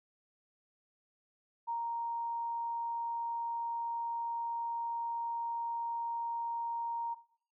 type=tone; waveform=sine; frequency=932.3 Hz; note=A#5; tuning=in tune; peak=-33 dBFS; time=1.67-7.15 s; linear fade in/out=20 ms; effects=noise-tail reverb RT60 0.6 s tail -17 dB re dry